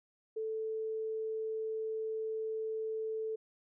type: tone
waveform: sine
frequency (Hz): 440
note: A4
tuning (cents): 0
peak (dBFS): -34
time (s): 0.36-3.36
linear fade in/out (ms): 10
effects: none